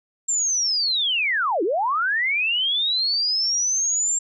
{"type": "linear two-way sweep", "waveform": "sine", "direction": "down then up", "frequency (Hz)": [7459, 309.6, 7459], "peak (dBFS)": -19, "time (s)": [0.28, 4.19], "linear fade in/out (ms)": 10, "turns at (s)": 1.63, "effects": []}